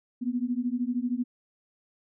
sine beating tone pair, 239 / 252 Hz, A#3 / B3, +43 / +35 cents, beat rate 13 Hz, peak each -29 dBFS, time 0.21-1.24 s, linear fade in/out 20 ms, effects none

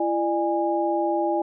sine tone cluster, 337.5 / 601 / 822 Hz, E4 / D5 / G#5, +41 / +40 / -18 cents, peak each -24 / -26 / -25 dBFS, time 0-1.42 s, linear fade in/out 5 ms, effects none

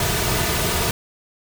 pink noise with comb filter, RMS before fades -21 dBFS, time 0-0.91 s, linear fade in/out 2 ms, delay 3.7 ms, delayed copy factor -0.6, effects none

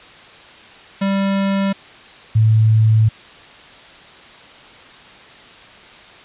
square / sine tone pair in turn, 196 / 110 Hz, G3 / A2, 0 / 0 cents, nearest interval minor seventh, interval 1000 cents, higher first, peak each -16 / -9 dBFS, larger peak second, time 1.01-1.73 / 2.35-3.09 s, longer second, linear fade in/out 10 ms, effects white hiss -41 dBFS RMS until 6.24 s + resampled to 8000 Hz

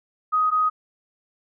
sine tone pair in turn, 1253 / 1253 Hz, D#6 / D#6, +12 / +12 cents, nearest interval unison, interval 0 cents, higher neither, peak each -17 dBFS, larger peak neither, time 0.32-0.51 / 0.51-0.7 s, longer neither, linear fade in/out 20 ms, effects none

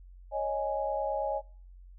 sine chord, C# suspended second, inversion none, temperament just, 554.4 / 623.7 / 831.5 Hz, C#5 / D#5 / G#5, 0 / +4 / +2 cents, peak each -33 dBFS, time 0.31-1.42 s, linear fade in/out 50 ms, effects noise-tail reverb RT60 0.5 s tail -26 dB re dry + added 45 Hz sine -48 dBFS peak until 1.98 s

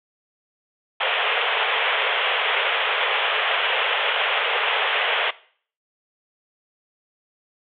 white band-pass noise, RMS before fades -22 dBFS, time 1-5.31 s, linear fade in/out 10 ms, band 420 to 3400 Hz, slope 96 dB/octave, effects noise-tail reverb RT60 0.5 s tail -19 dB re dry

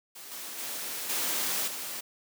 white noise with level steps, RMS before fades -45 / -40 / -36 / -30 / -37 dBFS, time 0.15-2.01 s, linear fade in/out 10 ms, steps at 0.31 / 0.58 / 1.09 / 1.67 s, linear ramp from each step 10 ms, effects high-pass 200 Hz 12 dB/octave

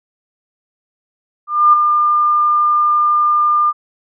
sine tone with ADSR envelope, 1202 Hz, D6, 40 cents sharp, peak -4 dBFS, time 1.47-3.73 s, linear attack 260 ms, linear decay 13 ms, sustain -6 dB, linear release 40 ms, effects none

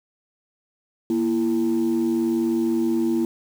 sine tone pair together, 235.1 / 334.3 Hz, A#3 / E4, +15 / +24 cents, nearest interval tritone, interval 609 cents, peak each -21 / -19 dBFS, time 1.1-3.25 s, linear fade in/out 2 ms, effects tanh soft clip ceiling -15 dBFS + 7-bit

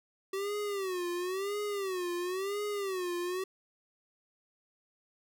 square tone with vibrato, 381.3 Hz, G4, 48 cents flat, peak -33 dBFS, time 0.33-3.44 s, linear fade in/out 5 ms, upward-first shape sine, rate 0.97 Hz, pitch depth 150 cents each way, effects none

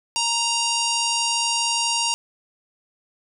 harmonic tone with a mistuned harmonic, 932.3 Hz, A#5, in tune, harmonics 1 / 3 / 4 / 5 / 6 / 7 / 8 / 9 / 10, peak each -26 / -25 / -37 / -27 / -29 / -29 / -37 / -33 / -32 dBFS, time 0.16-2.14 s, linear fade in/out 0 ms, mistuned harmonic 7, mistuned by +45 cents, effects none

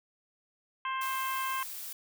harmonic tone, 527 Hz, C5, 12 cents sharp, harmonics 2 / 3 / 4 / 5 / 6, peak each -32 / -40 / -42 / -43 / -45 dBFS, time 0.85-1.63 s, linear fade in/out 2 ms
blue noise, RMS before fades -41 dBFS, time 1.01-1.93 s, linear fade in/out 5 ms
effects none

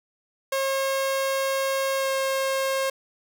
sawtooth tone with pitch glide, 540 to 536.6 Hz, C#5 to C5, -45 to +44 cents, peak -19 dBFS, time 0.52-2.9 s, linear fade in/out 5 ms, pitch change -11 cents, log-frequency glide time 1.98-2.1 s, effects none

